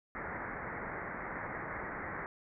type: low-pass noise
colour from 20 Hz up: white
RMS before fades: -41 dBFS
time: 0.15-2.26 s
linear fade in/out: 0 ms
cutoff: 2100 Hz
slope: 96 dB/octave
effects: none